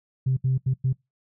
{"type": "tone bursts at uneven times", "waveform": "sine", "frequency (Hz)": 130.81, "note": "C3", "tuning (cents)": 0, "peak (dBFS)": -18, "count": 4, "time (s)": [[0.26, 0.37], [0.44, 0.58], [0.66, 0.74], [0.84, 0.93]], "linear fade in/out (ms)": 10, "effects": ["noise-tail reverb RT60 0.2 s tail -24 dB re dry", "tanh soft clip ceiling -15 dBFS"]}